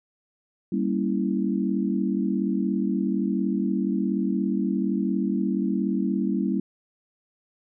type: chord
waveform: sine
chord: G diminished seventh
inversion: none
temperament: equal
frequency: 196 / 233.1 / 277.2 / 329.6 Hz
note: G3 / Bb3 / Db4 / Fb4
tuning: 0 / 0 / 0 / 0 cents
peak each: -25 / -28 / -29 / -29 dBFS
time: 0.72-6.6 s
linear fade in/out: 5 ms
effects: none